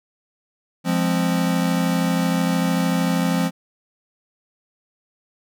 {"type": "chord", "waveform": "square", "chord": "F minor", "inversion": "none", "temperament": "equal", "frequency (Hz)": [174.61, 207.7, 261.6], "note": ["F3", "Ab3", "C4"], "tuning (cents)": [0, 0, 0], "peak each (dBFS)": [-21, -26, -24], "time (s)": [0.84, 3.51], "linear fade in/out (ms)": 50, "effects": []}